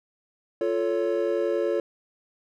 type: chord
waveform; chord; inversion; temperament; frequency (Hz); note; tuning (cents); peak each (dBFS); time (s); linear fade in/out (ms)
triangle; F augmented; none; equal with one note detuned; 349.2 / 440 / 558.9; F4 / A4 / C#5; 0 / 0 / +14; -25; 0.61-1.8; 2
effects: none